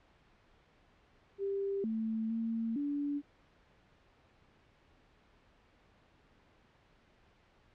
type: tone with pitch steps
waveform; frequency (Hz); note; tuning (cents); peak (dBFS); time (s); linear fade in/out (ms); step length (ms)
sine; 395.1 / 221.8 / 226.9 / 287.6; G4 / A3 / A#3 / D4; +14 / +14 / -47 / -36; -32; 1.38-3.22; 50; 460
effects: pink hiss -66 dBFS RMS until 7.74 s + low-pass 3000 Hz 12 dB/octave